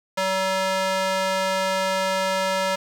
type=tone with high-pass filter; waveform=square; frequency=190 Hz; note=F#3; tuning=46 cents sharp; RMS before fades=-23 dBFS; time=0.17-2.76 s; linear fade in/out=10 ms; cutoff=610 Hz; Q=1.1; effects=low-pass 8000 Hz 12 dB/octave + 7-bit